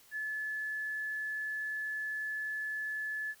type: tone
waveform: sine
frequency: 1724 Hz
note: A6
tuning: 36 cents flat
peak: -34 dBFS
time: 0.11-3.35 s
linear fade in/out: 50 ms
effects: white hiss -61 dBFS RMS until 3.4 s